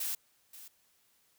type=noise with echo; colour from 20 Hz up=blue; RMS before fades=-35 dBFS; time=0-0.15 s; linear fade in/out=5 ms; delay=530 ms; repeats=1; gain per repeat=-15 dB; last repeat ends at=0.68 s; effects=white hiss -70 dBFS RMS until 1.38 s